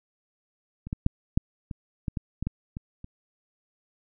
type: clicks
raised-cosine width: 5 ms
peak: -25 / -16 / -8 / -8 / -21 / -16 / -17 / -17 / -15 / -22 / -27 dBFS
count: 11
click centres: 0.87 / 0.929 / 1.064 / 1.375 / 1.712 / 2.082 / 2.172 / 2.426 / 2.47 / 2.769 / 3.044 s
effects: none